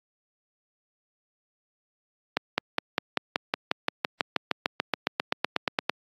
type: accelerating click train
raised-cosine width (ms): 0.3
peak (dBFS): -6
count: 24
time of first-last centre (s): 2.37-5.896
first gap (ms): 210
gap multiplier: 0.97
effects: high-pass 200 Hz 12 dB/octave + AAC 32 kbps